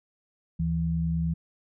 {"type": "tone pair together", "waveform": "sine", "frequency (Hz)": [74.65, 164.81], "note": ["D2", "E3"], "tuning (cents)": [29, 0], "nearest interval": "octave + major second", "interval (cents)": 1371, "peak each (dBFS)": [-30, -25], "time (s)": [0.59, 1.34], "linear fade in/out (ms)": 10, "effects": []}